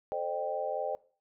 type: chord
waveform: sine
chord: A half-diminished seventh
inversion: none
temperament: equal with one note detuned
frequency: 440 / 523.3 / 608 / 784 Hz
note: A4 / C5 / Eb5 / G5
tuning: 0 / 0 / -40 / 0 cents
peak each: -40 / -36 / -35 / -36 dBFS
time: 0.12-0.95 s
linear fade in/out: 0 ms
effects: noise-tail reverb RT60 0.4 s tail -20 dB re dry